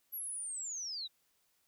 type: linear sweep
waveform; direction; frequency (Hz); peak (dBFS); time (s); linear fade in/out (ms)
sine; down; 11840 to 3729; -38; 0.12-1.08; 20
effects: white hiss -75 dBFS RMS until 1.67 s